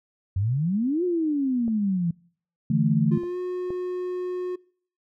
sine exponential two-way sweep, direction up then down, 90.3 to 366.9 to 165 Hz, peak -21 dBFS, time 0.36-2.11 s, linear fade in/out 5 ms, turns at 1.04 s
clicks, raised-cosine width 2 ms, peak -25 / -28 / -23 dBFS, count 3, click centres 1.68 / 3.235 / 3.705 s
sine chord, D suspended second, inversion none, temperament just, 146.83 / 165.19 / 220.2 Hz, D3 / E3 / A3, 0 / +4 / +2 cents, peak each -23 dBFS, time 2.7-3.18 s, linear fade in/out 5 ms
triangle tone with pitch glide, 349.2 to 362.4 Hz, F4 to F#4, 0 to -36 cents, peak -25 dBFS, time 3.11-4.56 s, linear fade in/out 10 ms, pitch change +64 cents, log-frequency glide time 3.23-3.38 s
effects noise-tail reverb RT60 0.5 s tail -23 dB re dry

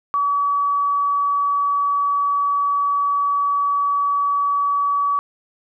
sine tone, 1140 Hz, C#6, 48 cents sharp, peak -16 dBFS, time 0.14-5.19 s, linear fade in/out 0 ms, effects none

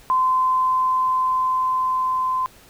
sine tone with level ramp, 1030 Hz, C6, 28 cents flat, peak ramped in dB -15 to -19 dBFS, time 0.1-2.46 s, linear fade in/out 0 ms, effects pink hiss -49 dBFS RMS until 2.69 s

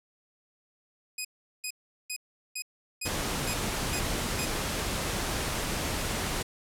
10% pulse tone bursts, 2502 Hz, D#7, 9 cents sharp, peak -23 dBFS, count 8, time 1.18-4.454 s, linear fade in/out 5 ms, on 68 ms, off 390 ms
pink noise, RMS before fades -31 dBFS, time 3.05-6.43 s, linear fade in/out 10 ms
effects low-pass 12000 Hz 12 dB/octave

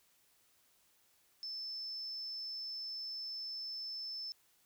sine tone, 5274 Hz, E8, in tune, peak -40 dBFS, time 1.43-4.32 s, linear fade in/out 0 ms, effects white hiss -71 dBFS RMS until 4.65 s

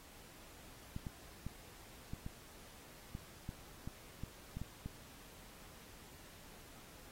clicks, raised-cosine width 5 ms, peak -30 dBFS, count 12, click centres 0.964 / 1.068 / 1.466 / 2.135 / 2.264 / 3.151 / 3.491 / 3.875 / 4.236 / 4.57 / 4.616 / 4.86 s, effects pink hiss -58 dBFS RMS until 7.11 s + AAC 48 kbps

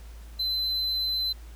triangle tone, 4054 Hz, B7, 45 cents sharp, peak -24 dBFS, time 0.39-1.33 s, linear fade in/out 10 ms, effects added 56 Hz sine -41 dBFS peak until 1.55 s + pink hiss -55 dBFS RMS until 1.55 s

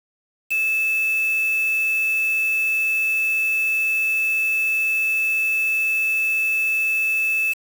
sine tone with quantisation, 2621 Hz, E7, 11 cents flat, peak -18 dBFS, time 0.5-7.54 s, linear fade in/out 20 ms, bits 5, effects none

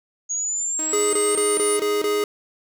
sine exponential sweep, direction up, 6640 to 9520 Hz, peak -22 dBFS, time 0.29-1.78 s, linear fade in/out 20 ms
sawtooth tone, 313.2 Hz, D#4, 11 cents sharp, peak -27 dBFS, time 0.79-2.24 s, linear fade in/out 2 ms
square tone bursts, 415.3 Hz, G#4, in tune, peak -20 dBFS, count 6, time 0.93-2.24 s, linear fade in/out 2 ms, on 200 ms, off 22 ms
effects none

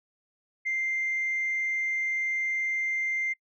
sine tone, 2093 Hz, C7, in tune, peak -25 dBFS, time 0.65-3.34 s, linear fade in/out 20 ms, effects noise-tail reverb RT60 0.1 s tail -25 dB re dry + tanh soft clip ceiling -22 dBFS

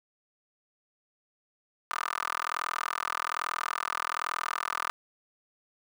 15% pulse tone with high-pass filter, 41.2 Hz, E1, in tune, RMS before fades -33 dBFS, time 1.91-4.9 s, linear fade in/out 0 ms, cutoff 1200 Hz, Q 5.2, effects none

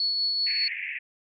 sine tone with tremolo, 4400 Hz, C#8, 14 cents flat, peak -22 dBFS, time 0-0.68 s, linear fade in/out 2 ms, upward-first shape triangle, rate 5.1 Hz, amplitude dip 30%
white band-pass noise, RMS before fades -34 dBFS, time 0.46-0.99 s, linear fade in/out 10 ms, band 1800 to 2600 Hz, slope 96 dB/octave
effects none

